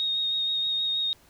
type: tone with vibrato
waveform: sine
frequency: 3729 Hz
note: A#7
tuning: in tune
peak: -24 dBFS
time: 0-1.13 s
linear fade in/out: 0 ms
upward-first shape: sine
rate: 6.3 Hz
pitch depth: 15 cents each way
effects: pink hiss -58 dBFS RMS until 1.29 s